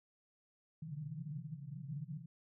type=band-pass noise; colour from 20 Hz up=pink; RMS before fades=-45 dBFS; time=0.82-2.26 s; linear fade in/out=5 ms; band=130 to 170 Hz; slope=96 dB/octave; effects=none